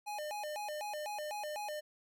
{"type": "tone with vibrato", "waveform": "square", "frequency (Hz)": 709, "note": "F5", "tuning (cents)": 26, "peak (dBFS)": -39, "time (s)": [0.06, 1.81], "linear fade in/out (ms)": 20, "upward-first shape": "square", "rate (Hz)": 4, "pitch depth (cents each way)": 280, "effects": []}